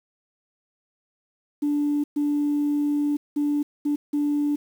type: tone bursts at uneven times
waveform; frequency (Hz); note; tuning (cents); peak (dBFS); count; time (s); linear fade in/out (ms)
sine; 292.2; D4; -9; -19; 5; 1.62-2.04 / 2.16-3.17 / 3.36-3.63 / 3.85-3.96 / 4.13-4.56; 10
effects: tanh soft clip ceiling -16 dBFS + 8-bit